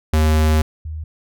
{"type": "tone pair in turn", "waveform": ["square", "sine"], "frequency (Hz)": [77.78, 78.06], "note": ["D#2", "D#2"], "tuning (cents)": [0, 6], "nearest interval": "unison", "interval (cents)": 6, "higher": "second", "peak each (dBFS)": [-13, -25], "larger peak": "first", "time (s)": [[0.13, 0.62], [0.85, 1.04]], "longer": "first", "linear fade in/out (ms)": 5, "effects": []}